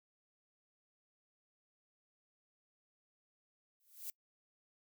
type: noise with exponential growth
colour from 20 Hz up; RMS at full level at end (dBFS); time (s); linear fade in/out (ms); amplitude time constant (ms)
violet; -40; 3.8-4.1; 1; 65
effects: noise-tail reverb RT60 0.1 s tail -25 dB re dry